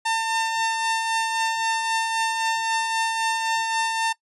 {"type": "tone with tremolo", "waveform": "sawtooth", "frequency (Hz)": 901, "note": "A5", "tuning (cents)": 41, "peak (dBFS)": -16, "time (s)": [0.05, 4.13], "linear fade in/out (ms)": 10, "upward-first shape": "triangle", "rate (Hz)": 3.8, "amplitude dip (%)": 40, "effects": ["noise-tail reverb RT60 0.1 s tail -22 dB re dry", "resampled to 24000 Hz"]}